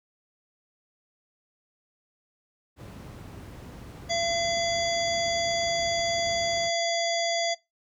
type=noise; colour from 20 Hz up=brown; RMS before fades=-38 dBFS; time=2.76-6.71 s; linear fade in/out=50 ms
type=harmonic tone; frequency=679 Hz; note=F5; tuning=49 cents flat; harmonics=1 / 3 / 5 / 7 / 9 / 10; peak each=-27 / -32 / -33 / -33 / -38 / -37 dBFS; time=4.09-7.55 s; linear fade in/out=20 ms
effects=noise-tail reverb RT60 0.2 s tail -21 dB re dry + high-pass 80 Hz 12 dB/octave